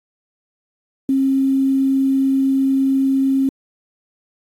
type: tone with quantisation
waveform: sine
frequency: 269.1 Hz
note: C4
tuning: 49 cents sharp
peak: -13 dBFS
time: 1.09-3.49 s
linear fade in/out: 2 ms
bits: 7
effects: AAC 48 kbps